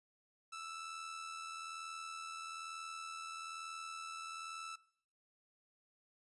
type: tone with amplitude modulation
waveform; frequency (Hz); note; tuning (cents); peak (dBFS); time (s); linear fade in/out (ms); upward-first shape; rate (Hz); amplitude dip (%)
sawtooth; 1320; E6; +2; -39; 0.52-4.76; 10; sine; 81.1; 45
effects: noise-tail reverb RT60 0.6 s tail -20 dB re dry + resampled to 24000 Hz